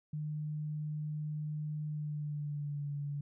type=tone with pitch glide; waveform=sine; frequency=151.5 to 143.91 Hz; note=D#3 to D3; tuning=-46 to -35 cents; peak=-35 dBFS; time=0.13-3.21 s; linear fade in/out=5 ms; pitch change=-89 cents; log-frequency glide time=1.87-2.9 s; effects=none